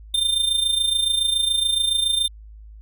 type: tone with amplitude modulation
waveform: square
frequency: 3600 Hz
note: A7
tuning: 39 cents sharp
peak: -16 dBFS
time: 0.14-2.28 s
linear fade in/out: 5 ms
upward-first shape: sine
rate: 27.1 Hz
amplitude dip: 65%
effects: added 53 Hz sine -39 dBFS peak until 2.81 s